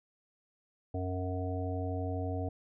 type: harmonic tone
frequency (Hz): 92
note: F#2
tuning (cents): -9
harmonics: 1 / 3 / 5 / 7 / 8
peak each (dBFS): -34 / -39 / -41 / -42 / -43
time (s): 0.94-2.49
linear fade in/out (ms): 5
effects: none